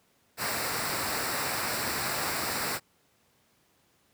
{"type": "noise with comb filter", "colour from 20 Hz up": "pink", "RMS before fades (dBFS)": -31, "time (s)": [0.37, 2.8], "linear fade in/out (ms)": 50, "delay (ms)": 0.31, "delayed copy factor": -0.6, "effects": ["pink hiss -67 dBFS RMS until 4.13 s", "high-pass 100 Hz 12 dB/octave"]}